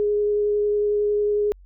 sine tone with vibrato, 415.3 Hz, G#4, in tune, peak -18 dBFS, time 0-1.52 s, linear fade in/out 0 ms, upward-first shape sine, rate 11 Hz, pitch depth 8 cents each way, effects added 46 Hz sine -45 dBFS peak until 1.65 s

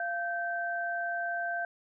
sine tone pair together, 691.7 / 1556 Hz, F5 / G6, -17 / -13 cents, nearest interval octave + major second, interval 1404 cents, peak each -33 / -33 dBFS, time 0-1.65 s, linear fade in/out 2 ms, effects none

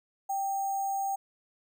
sine tone with sample-and-hold, 784 Hz, G5, in tune, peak -28 dBFS, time 0.29-1.16 s, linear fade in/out 10 ms, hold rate 7350 Hz, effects none

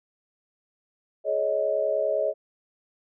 sine tone cluster, 421.7 / 557 / 627 Hz, G#4 / C#5 / D#5, +26 / +8 / +13 cents, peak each -30 / -26 / -25 dBFS, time 1.24-2.34 s, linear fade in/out 50 ms, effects none

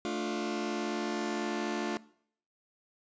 sawtooth chord, D minor, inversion second, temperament just, 220.2 / 293.7 / 352.4 Hz, A3 / D4 / F4, +2 / 0 / +16 cents, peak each -33 / -33 / -31 dBFS, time 0.05-1.97 s, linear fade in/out 0 ms, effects noise-tail reverb RT60 0.6 s tail -20 dB re dry + resampled to 16000 Hz

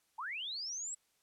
sine linear sweep, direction up, 830.6 to 7902 Hz, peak -38 dBFS, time 0.18-0.95 s, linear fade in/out 10 ms, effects white hiss -75 dBFS RMS until 1.22 s + low-pass 12000 Hz 12 dB/octave

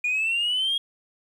sine exponential sweep, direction up, 2428 to 3292 Hz, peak -20 dBFS, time 0.04-0.78 s, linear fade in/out 5 ms, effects tanh soft clip ceiling -19 dBFS + 9-bit

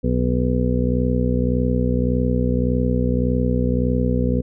harmonic tone, 61.74 Hz, B1, in tune, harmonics 1 / 2 / 3 / 4 / 6 / 7 / 8, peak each -22 / -23 / -24 / -22 / -34 / -29 / -26 dBFS, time 0.03-4.42 s, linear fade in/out 20 ms, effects none

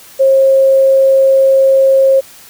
sine tone, 537 Hz, C5, 45 cents sharp, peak -5 dBFS, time 0.19-2.21 s, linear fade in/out 20 ms, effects white hiss -38 dBFS RMS until 2.49 s

